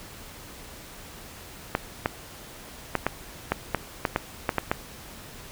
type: clicks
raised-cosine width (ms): 0.5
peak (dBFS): -7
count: 11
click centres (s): 1.751 / 2.059 / 2.953 / 3.066 / 3.52 / 3.747 / 4.052 / 4.161 / 4.492 / 4.583 / 4.715
effects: pink hiss -44 dBFS RMS until 5.51 s